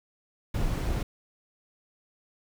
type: noise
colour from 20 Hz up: brown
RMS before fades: -28 dBFS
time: 0.54-1.03 s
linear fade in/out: 5 ms
effects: none